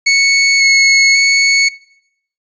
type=tone with vibrato; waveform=sawtooth; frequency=2200 Hz; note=C#7; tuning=14 cents flat; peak=-4 dBFS; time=0.06-1.69 s; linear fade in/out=10 ms; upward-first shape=square; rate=0.92 Hz; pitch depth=9 cents each way; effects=noise-tail reverb RT60 0.7 s tail -19 dB re dry + resampled to 16000 Hz